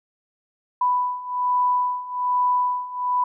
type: beating tone pair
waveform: sine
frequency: 991 / 992.2 Hz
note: B5 / B5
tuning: +6 / +8 cents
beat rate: 1.2 Hz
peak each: -24 / -21 dBFS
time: 0.81-3.24 s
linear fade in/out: 5 ms
effects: none